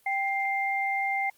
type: tone pair together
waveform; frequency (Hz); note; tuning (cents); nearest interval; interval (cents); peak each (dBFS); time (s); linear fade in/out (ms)
sine; 785 / 2101; G5 / C7; +2 / +7; octave + perfect fourth; 1705; -28; 0.06-1.3; 5
effects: white hiss -63 dBFS RMS until 1.37 s + Opus 32 kbps